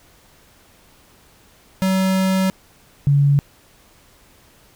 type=tone pair in turn; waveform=square / sine; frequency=189.4 / 141.89 Hz; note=F#3 / C#3; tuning=+41 / +41 cents; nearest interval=perfect fourth; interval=500 cents; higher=first; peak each=-16 / -11 dBFS; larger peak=second; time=1.82-2.5 / 3.07-3.39 s; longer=first; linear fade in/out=0 ms; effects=pink hiss -52 dBFS RMS until 4.75 s